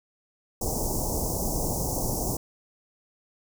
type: band-stop noise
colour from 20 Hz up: pink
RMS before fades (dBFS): -28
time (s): 0.61-2.37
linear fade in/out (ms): 5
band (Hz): 910 to 5500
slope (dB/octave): 48
effects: none